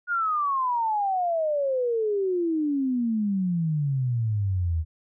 sine exponential sweep, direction down, 1452 to 77.78 Hz, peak -22 dBFS, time 0.07-4.85 s, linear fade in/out 50 ms, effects none

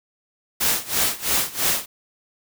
white noise with tremolo, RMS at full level -19 dBFS, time 0.6-1.86 s, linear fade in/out 10 ms, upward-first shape sine, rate 3 Hz, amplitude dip 90%, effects none

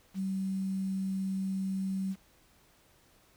sine tone with quantisation, 191.6 Hz, G3, 39 cents flat, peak -30 dBFS, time 0.14-2.16 s, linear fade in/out 50 ms, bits 9, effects pink hiss -64 dBFS RMS until 3.36 s

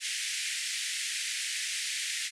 pink band-pass noise, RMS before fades -34 dBFS, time 0-2.31 s, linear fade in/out 50 ms, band 1800 to 10000 Hz, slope 48 dB/octave, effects none

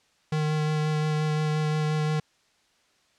square tone with vibrato, 153.4 Hz, D#3, 24 cents flat, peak -24 dBFS, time 0.32-2.2 s, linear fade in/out 5 ms, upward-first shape sine, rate 5.7 Hz, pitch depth 13 cents each way, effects white hiss -65 dBFS RMS until 3.18 s + low-pass 6000 Hz 12 dB/octave

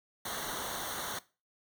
pink noise with comb filter, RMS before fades -38 dBFS, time 0.25-1.19 s, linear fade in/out 5 ms, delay 0.4 ms, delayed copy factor -0.85, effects noise-tail reverb RT60 0.3 s tail -18 dB re dry

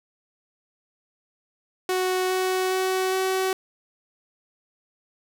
sawtooth tone with pitch steps, 370 / 372.6 / 375.2 / 377.8 Hz, F#4 / F#4 / F#4 / F#4, 0 / +12 / +24 / +36 cents, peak -18 dBFS, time 1.89-3.53 s, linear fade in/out 2 ms, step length 410 ms, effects none

